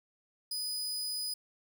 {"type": "tone", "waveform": "sawtooth", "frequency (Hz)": 4978, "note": "D#8", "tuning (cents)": 0, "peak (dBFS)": -31, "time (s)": [0.51, 1.34], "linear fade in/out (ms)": 5, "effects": []}